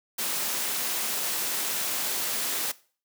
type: noise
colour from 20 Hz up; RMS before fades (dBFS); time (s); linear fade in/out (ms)
white; -29; 0.18-2.72; 10
effects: noise-tail reverb RT60 0.4 s tail -19 dB re dry + high-pass 200 Hz 12 dB/octave